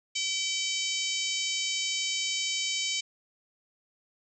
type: harmonic tone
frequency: 767 Hz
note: G5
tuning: 38 cents flat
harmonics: 3 / 4 / 5 / 6 / 7 / 8 / 9 / 10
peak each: -35 / -33 / -38 / -37 / -38 / -38 / -36 / -42 dBFS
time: 0.15-3.01 s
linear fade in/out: 10 ms
effects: none